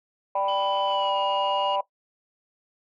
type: chord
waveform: sine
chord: G major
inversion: second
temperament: equal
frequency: 587.3 / 784 / 987.8 Hz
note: D5 / G5 / B5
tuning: 0 / 0 / 0 cents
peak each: -26 dBFS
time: 0.35-1.81 s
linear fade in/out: 5 ms
type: tone with pitch glide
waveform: sine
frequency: 3011 to 2858 Hz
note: F#7 to F7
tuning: +30 to +39 cents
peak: -30 dBFS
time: 0.48-1.76 s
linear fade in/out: 5 ms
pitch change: -91 cents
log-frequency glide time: 0.86-1.17 s
effects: noise-tail reverb RT60 0.1 s tail -17 dB re dry + tanh soft clip ceiling -15 dBFS